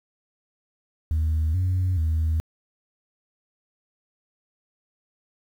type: tone with pitch steps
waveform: sine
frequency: 78.8 / 91.9 / 79.9 Hz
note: D#2 / F#2 / D#2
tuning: +23 / -11 / +47 cents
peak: -18 dBFS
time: 1.11-2.4 s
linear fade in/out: 0 ms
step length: 430 ms
effects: tanh soft clip ceiling -18 dBFS + 9-bit